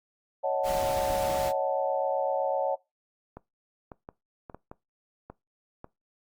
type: chord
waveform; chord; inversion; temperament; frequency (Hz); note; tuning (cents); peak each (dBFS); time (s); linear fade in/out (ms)
sine; D# half-diminished seventh; third; equal; 554.4 / 622.3 / 740 / 880; C#5 / D#5 / F#5 / A5; 0 / 0 / 0 / 0; -28 / -32 / -31 / -33; 0.43-2.76; 20
type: noise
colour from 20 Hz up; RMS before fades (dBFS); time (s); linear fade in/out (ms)
pink; -36; 0.63-1.53; 50
type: clicks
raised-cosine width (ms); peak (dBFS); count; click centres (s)
1; -27; 8; 3.37 / 3.918 / 4.089 / 4.498 / 4.546 / 4.715 / 5.3 / 5.844
effects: noise-tail reverb RT60 0.2 s tail -21 dB re dry + Opus 48 kbps